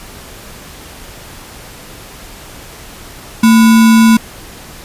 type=tone with sample-and-hold; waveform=sine; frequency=224.5 Hz; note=A3; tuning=35 cents sharp; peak=-3 dBFS; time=3.43-4.17 s; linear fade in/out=5 ms; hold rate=1225 Hz; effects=pink hiss -33 dBFS RMS until 4.84 s + resampled to 32000 Hz